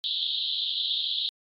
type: band-pass noise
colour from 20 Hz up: pink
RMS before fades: -29 dBFS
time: 0.04-1.29 s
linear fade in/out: 0 ms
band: 3200 to 4100 Hz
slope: 96 dB/octave
effects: AAC 48 kbps